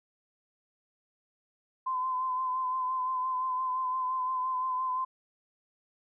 sine tone with vibrato, 1026 Hz, C6, 34 cents flat, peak -28 dBFS, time 1.86-5.05 s, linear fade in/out 10 ms, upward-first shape sine, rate 5.8 Hz, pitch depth 29 cents each way, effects none

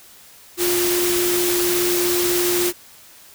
sine tone in noise, 353 Hz, F4, 19 cents sharp, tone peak -19 dBFS, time 0.57-2.73 s, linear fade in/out 50 ms, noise white, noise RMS -22 dBFS, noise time 0.57-2.73 s, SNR 0 dB, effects white hiss -46 dBFS RMS until 3.34 s

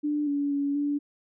sine tone with pitch steps, 295.9 / 285.4 / 282.9 / 288.9 Hz, D4 / D4 / C#4 / D4, +13 / -49 / +35 / -28 cents, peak -24 dBFS, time 0.03-0.99 s, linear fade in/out 20 ms, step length 240 ms, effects none

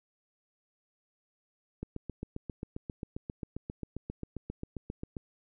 click train, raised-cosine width 3 ms, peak -24 dBFS, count 26, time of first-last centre 1.83-5.168 s, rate 7.49 Hz, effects none

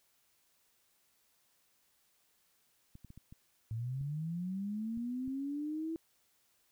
clicks, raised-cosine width 5 ms, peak -39 dBFS, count 8, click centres 2.954 / 3.047 / 3.104 / 3.176 / 3.325 / 4.012 / 4.975 / 5.278 s
sine linear sweep, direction up, 108.2 to 329.6 Hz, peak -35 dBFS, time 3.71-5.96 s, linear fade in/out 0 ms
effects white hiss -73 dBFS RMS until 6.71 s

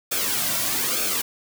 white noise with flanger, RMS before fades -24 dBFS, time 0.11-1.22 s, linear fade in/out 10 ms, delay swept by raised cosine 1 to 2.4 ms, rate 1.1 Hz, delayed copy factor -0.65, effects none

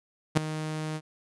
sawtooth tone with ADSR envelope, 155.56 Hz, D#3, in tune, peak -12 dBFS, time 0.35-1.01 s, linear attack 23 ms, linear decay 3 ms, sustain -15 dB, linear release 52 ms, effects resampled to 24000 Hz

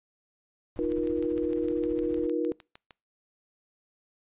brown noise with tremolo, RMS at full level -43 dBFS, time 0.76-2.27 s, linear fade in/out 0 ms, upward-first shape sine, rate 15 Hz, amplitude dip 60%
sine chord, Eb suspended second, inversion none, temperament equal with one note detuned, 311.1 / 349.2 / 476.8 Hz, Eb4 / F4 / Bb4, 0 / 0 / +39 cents, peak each -30 dBFS, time 0.79-2.52 s, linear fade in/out 0 ms
click train, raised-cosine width 0.2 ms, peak -29 dBFS, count 14, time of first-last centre 0.92-2.908 s, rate 6.54 Hz
effects noise-tail reverb RT60 0.3 s tail -25 dB re dry + resampled to 8000 Hz

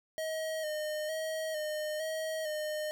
square tone with vibrato, 622.3 Hz, D#5, in tune, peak -34 dBFS, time 0.18-2.91 s, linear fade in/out 0 ms, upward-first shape square, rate 1.1 Hz, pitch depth 33 cents each way, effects none

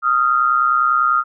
sine tone pair together, 1244.5 / 1374.5 Hz, D#6 / F6, 0 / -28 cents, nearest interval major second, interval 172 cents, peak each -15 / -16 dBFS, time 0.02-1.24 s, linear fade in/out 50 ms, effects none

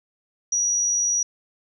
sine tone, 5800 Hz, F#8, 35 cents flat, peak -19 dBFS, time 0.52-1.23 s, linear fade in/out 5 ms, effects none

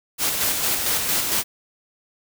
white noise with tremolo, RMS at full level -21 dBFS, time 0.18-1.44 s, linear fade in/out 50 ms, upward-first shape square, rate 4.4 Hz, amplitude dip 35%, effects none

